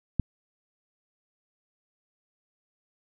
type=click; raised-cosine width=5 ms; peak=-11 dBFS; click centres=0.197 s; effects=none